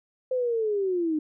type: linear sweep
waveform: sine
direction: down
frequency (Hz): 519 to 300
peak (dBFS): -23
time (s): 0.31-1.19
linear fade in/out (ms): 5
effects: none